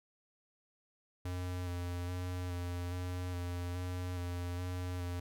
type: tone with vibrato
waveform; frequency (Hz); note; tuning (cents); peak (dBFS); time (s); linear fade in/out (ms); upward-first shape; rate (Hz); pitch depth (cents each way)
square; 89.2; F2; +37; -37; 1.25-5.2; 5; square; 1.2; 18
effects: none